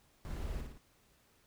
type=noise with echo; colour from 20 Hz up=brown; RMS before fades=-41 dBFS; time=0.25-0.61 s; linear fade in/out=0 ms; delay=56 ms; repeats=3; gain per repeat=-4 dB; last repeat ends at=0.778 s; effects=pink hiss -69 dBFS RMS until 1.46 s